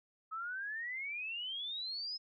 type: exponential sweep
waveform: sine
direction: up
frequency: 1271 to 5180 Hz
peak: -38 dBFS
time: 0.31-2.18 s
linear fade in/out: 20 ms
effects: none